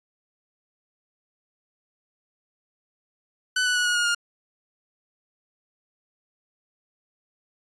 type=tone with pitch steps; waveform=sawtooth; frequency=1500 / 1482.8 / 1465.7 / 1448.9 / 1432.3 / 1415.8 Hz; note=F#6 / F#6 / F#6 / F#6 / F6 / F6; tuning=+23 / +3 / -17 / -37 / +43 / +23 cents; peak=-17 dBFS; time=3.56-4.148 s; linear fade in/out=5 ms; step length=98 ms; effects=resampled to 22050 Hz